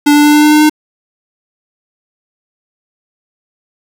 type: tone with pitch steps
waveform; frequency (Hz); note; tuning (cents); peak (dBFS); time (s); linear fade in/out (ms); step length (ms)
square; 292.3 / 294.3 / 296.4 / 298.4 / 300.5 / 302.6 / 304.7; D4 / D4 / D4 / D4 / D4 / D#4 / D#4; -8 / +4 / +16 / +28 / +40 / -48 / -36; -5; 0.06-0.697; 10; 91
effects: 7-bit